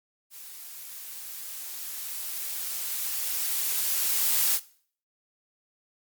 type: noise with level ramp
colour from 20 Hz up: blue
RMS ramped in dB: -44 to -23 dBFS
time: 0.3-4.6 s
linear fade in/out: 50 ms
effects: noise-tail reverb RT60 0.5 s tail -19 dB re dry + Opus 48 kbps